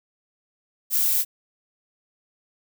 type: noise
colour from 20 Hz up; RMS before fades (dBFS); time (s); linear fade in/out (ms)
violet; -21; 0.9-1.25; 50
effects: none